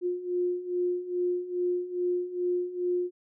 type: beating tone pair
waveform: sine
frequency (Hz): 355.2 / 357.6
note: F4 / F4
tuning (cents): +29 / +41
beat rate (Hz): 2.4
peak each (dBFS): -32 / -28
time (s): 0.01-3.11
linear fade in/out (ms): 50
effects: none